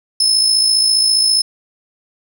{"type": "tone with amplitude modulation", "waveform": "35% pulse", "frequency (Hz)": 5220, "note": "E8", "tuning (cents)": -18, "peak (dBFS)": -6, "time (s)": [0.2, 1.42], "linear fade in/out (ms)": 5, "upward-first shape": "sine", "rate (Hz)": 54.9, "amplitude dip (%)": 50, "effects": []}